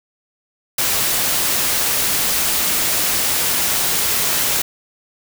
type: noise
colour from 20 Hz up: white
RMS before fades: -18 dBFS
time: 0.78-4.62 s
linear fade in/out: 5 ms
effects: none